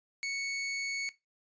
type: tone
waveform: sawtooth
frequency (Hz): 2217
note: C#7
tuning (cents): 0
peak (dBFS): -29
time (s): 0.23-1.09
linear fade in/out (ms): 0
effects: noise-tail reverb RT60 0.2 s tail -17 dB re dry + resampled to 16000 Hz